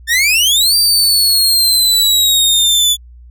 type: exponential two-way sweep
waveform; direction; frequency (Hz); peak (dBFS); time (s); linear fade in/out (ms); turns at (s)
sawtooth; up then down; 1760 to 4699 to 3451; -6; 0.07-2.97; 50; 0.75
effects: added 60 Hz sine -35 dBFS peak until 3.3 s